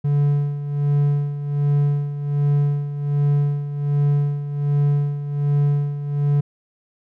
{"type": "tone with tremolo", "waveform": "triangle", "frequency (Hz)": 144.2, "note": "D3", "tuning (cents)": -31, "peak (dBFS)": -12, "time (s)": [0.04, 6.41], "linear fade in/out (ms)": 10, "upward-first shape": "sine", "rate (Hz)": 1.3, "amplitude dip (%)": 70, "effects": []}